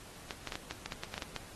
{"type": "clicks", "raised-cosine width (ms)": 0.2, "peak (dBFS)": -20, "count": 12, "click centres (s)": [0.308, 0.473, 0.522, 0.555, 0.71, 0.86, 0.922, 1.035, 1.141, 1.179, 1.222, 1.363], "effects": ["pink hiss -52 dBFS RMS until 1.55 s", "AAC 32 kbps"]}